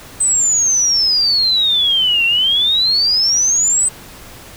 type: exponential two-way sweep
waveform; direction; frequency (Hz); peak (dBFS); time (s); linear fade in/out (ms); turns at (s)
sine; down then up; 8240 to 2707 to 8240; -11; 0.2-3.89; 10; 2.25
effects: pink hiss -37 dBFS RMS until 4.56 s